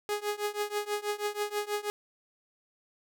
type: tone with tremolo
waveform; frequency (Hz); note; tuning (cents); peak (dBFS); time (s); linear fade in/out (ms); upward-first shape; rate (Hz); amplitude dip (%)
sawtooth; 415.3; G#4; 0; -23; 0.09-1.9; 0; triangle; 6.2; 95
effects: none